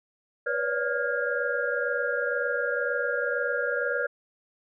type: tone cluster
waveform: sine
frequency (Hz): 489.3 / 556 / 578 / 1410 / 1636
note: B4 / C#5 / D5 / F6 / G#6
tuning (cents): -16 / +5 / -28 / +16 / -26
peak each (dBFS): -30 / -34 / -33 / -30 / -31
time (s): 0.46-4.07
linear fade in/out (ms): 10
effects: none